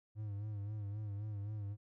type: tone with vibrato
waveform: triangle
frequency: 103.83 Hz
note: G#2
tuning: in tune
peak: -37 dBFS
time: 0.15-1.77 s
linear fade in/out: 50 ms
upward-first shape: sine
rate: 3.8 Hz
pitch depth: 68 cents each way
effects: none